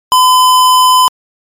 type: tone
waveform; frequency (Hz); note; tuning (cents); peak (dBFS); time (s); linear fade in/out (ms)
square; 1014; B5; +45; -5; 0.12-1.08; 0
effects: MP3 64 kbps